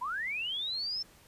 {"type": "linear sweep", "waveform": "sine", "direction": "up", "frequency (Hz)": [932.3, 5370], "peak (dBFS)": -32, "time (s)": [0.01, 1.03], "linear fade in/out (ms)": 10, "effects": ["pink hiss -59 dBFS RMS until 1.27 s", "resampled to 32000 Hz"]}